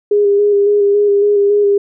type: tone with vibrato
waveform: sine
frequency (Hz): 407.7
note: G#4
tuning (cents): -32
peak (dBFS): -8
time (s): 0.11-1.78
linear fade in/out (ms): 5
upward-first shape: square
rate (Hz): 3.6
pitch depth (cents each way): 20
effects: none

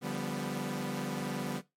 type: chord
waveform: sawtooth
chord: G dominant seventh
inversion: second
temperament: equal with one note detuned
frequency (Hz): 144.56 / 174.61 / 196 / 246.9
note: D3 / F3 / G3 / B3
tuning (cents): -27 / 0 / 0 / 0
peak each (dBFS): -35 / -37 / -35 / -34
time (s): 0.01-1.62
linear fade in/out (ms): 50
effects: noise-tail reverb RT60 0.2 s tail -17 dB re dry + MP3 64 kbps

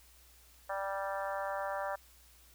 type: harmonic tone with a mistuned harmonic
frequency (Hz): 196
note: G3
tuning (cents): 0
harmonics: 3 / 4 / 5 / 6 / 7 / 8 / 9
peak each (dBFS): -38 / -40 / -42 / -44 / -45 / -46 / -47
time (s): 0.69-1.96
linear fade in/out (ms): 10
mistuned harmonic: 5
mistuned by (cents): -16
effects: added 60 Hz sine -62 dBFS peak until 2.54 s + white hiss -62 dBFS RMS until 2.54 s

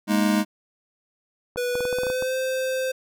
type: chord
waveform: square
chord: Ab suspended second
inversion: none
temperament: just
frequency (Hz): 207.7 / 233.6 / 311.5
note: Ab3 / Bb3 / Eb4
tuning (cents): 0 / +4 / +2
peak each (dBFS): -21 / -27 / -25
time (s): 0.07-0.45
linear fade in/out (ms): 50
type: clicks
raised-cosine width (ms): 1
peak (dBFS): -18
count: 10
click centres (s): 1.56 / 1.754 / 1.806 / 1.853 / 1.928 / 1.986 / 2.034 / 2.068 / 2.101 / 2.224
type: tone with pitch glide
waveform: square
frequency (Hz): 491 to 520.2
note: B4 to C5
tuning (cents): -10 to -10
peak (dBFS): -24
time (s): 1.57-2.92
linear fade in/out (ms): 10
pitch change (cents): +100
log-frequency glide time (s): 1.79-2.36
effects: none

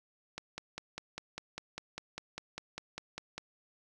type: click train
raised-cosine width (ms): 0.2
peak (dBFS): -22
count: 16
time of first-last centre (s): 0.38-3.38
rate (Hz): 5
effects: none

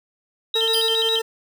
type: tone with vibrato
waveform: sine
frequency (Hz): 3469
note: A7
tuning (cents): -25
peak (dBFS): -19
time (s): 0.54-1.19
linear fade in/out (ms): 2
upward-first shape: square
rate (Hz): 7.3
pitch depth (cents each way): 170
type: tone with tremolo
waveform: 40% pulse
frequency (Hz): 450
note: A4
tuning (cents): +39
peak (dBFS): -20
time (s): 0.55-1.22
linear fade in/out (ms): 10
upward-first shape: triangle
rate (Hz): 14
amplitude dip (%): 40
type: tone with exponential decay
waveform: sawtooth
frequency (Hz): 4890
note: D#8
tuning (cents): -31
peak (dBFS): -18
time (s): 0.73-1.18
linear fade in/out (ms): 5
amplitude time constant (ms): 96
effects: none

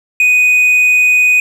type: tone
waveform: triangle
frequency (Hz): 2489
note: D#7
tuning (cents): 0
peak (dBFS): -5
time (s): 0.2-1.4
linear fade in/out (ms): 2
effects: none

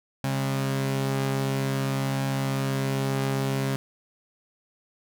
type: tone pair together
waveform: sawtooth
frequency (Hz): 135.3 / 202.7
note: C#3 / G#3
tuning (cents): -42 / -42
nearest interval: perfect fifth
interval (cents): 700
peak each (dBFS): -21 / -29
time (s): 0.24-3.76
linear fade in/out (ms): 0
effects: none

